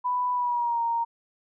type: tone with pitch glide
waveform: sine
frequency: 991 to 930 Hz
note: B5 to A#5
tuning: +6 to -4 cents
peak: -23 dBFS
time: 0.04-1.05 s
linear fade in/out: 20 ms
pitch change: -110 cents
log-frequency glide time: 0.33-0.81 s
effects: none

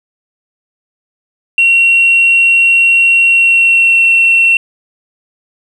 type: tone with pitch glide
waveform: sine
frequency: 2737 to 2715 Hz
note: F7 to F7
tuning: -36 to -50 cents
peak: -4 dBFS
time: 1.58-4.57 s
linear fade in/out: 2 ms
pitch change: -14 cents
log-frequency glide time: 3.26-4.03 s
effects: tanh soft clip ceiling -1 dBFS + 7-bit

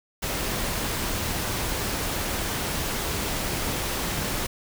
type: noise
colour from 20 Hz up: pink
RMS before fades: -28 dBFS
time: 0.22-4.47 s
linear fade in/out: 10 ms
effects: none

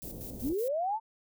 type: low-pass noise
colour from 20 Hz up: pink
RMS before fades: -43 dBFS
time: 0.02-0.54 s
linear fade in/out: 20 ms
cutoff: 560 Hz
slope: 24 dB/octave
type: noise with tremolo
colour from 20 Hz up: violet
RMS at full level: -44 dBFS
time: 0.02-0.68 s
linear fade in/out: 0 ms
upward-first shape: square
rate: 5.3 Hz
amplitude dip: 60%
type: linear sweep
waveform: sine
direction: up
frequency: 212.3 to 915 Hz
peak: -28 dBFS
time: 0.41-1 s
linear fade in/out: 50 ms
effects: none

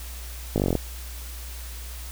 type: slowing click train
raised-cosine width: 2 ms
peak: -9 dBFS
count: 10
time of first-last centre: 0.56-0.753 s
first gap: 19 ms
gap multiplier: 1.03
effects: added 60 Hz sine -35 dBFS peak until 2.11 s + white hiss -42 dBFS RMS until 2.11 s

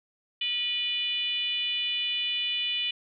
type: tone with frequency modulation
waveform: sine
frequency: 2965 Hz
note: F#7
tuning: 3 cents sharp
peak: -26 dBFS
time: 0.41-2.91 s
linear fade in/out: 5 ms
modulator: 518 Hz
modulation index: 0.97
effects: none

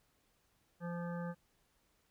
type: harmonic tone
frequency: 172.7 Hz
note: F3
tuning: 19 cents flat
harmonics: 1 / 3 / 5 / 7 / 9 / 10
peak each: -39 / -45 / -51 / -52 / -53 / -58 dBFS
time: 0.8-1.35 s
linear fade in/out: 50 ms
effects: pink hiss -75 dBFS RMS until 2.1 s

